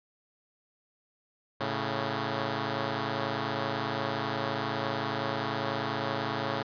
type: tone pair together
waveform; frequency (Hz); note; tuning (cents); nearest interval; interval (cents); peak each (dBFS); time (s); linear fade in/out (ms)
5% pulse; 110.2 / 138.36; A2 / C#3; +3 / -3; major third; 394; -21; 1.6-6.63; 10
effects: resampled to 11025 Hz